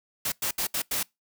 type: noise bursts at uneven times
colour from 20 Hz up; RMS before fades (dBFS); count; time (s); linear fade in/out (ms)
white; -28; 5; 0.25-0.32 / 0.42-0.51 / 0.58-0.67 / 0.74-0.82 / 0.91-1.03; 5
effects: noise-tail reverb RT60 0.2 s tail -25 dB re dry